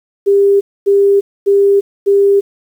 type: tone bursts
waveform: sine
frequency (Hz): 399.1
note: G4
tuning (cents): +31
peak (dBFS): -6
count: 4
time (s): 0.26-2.41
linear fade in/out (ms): 20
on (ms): 350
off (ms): 250
effects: 7-bit